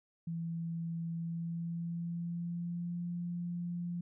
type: tone with pitch glide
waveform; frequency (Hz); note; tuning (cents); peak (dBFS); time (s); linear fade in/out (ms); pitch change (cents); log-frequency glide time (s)
sine; 166.6 to 173.78; E3 to F3; +19 to -8; -35; 0.27-4.01; 5; +73; 1.14-3.02
effects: none